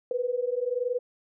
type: tone pair together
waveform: sine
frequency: 480.9 / 502 Hz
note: B4 / B4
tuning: -46 / +28 cents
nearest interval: minor second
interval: 74 cents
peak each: -29 / -28 dBFS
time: 0.11-0.99 s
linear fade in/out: 2 ms
effects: none